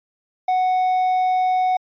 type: tone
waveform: triangle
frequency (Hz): 740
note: F#5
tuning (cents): 0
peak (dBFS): -14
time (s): 0.48-1.77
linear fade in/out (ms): 5
effects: resampled to 11025 Hz